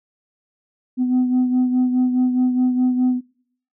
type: beating tone pair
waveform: sine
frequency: 251.7 / 256.5 Hz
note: B3 / C4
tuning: +33 / -34 cents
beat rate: 4.8 Hz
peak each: -14 / -22 dBFS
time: 0.97-3.21 s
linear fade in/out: 50 ms
effects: noise-tail reverb RT60 0.6 s tail -22 dB re dry + tanh soft clip ceiling -12 dBFS